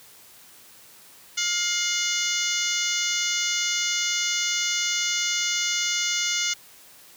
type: harmonic tone with a mistuned harmonic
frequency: 705 Hz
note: F5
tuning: 16 cents sharp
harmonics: 2 / 3 / 4 / 5 / 6 / 7 / 8 / 9 / 10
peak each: -34 / -29 / -30 / -31 / -34 / -34 / -34 / -29 / -35 dBFS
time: 1.37-6.54 s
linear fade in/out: 10 ms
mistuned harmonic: 4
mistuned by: +59 cents
effects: white hiss -50 dBFS RMS until 7.16 s + high-pass 60 Hz 12 dB/octave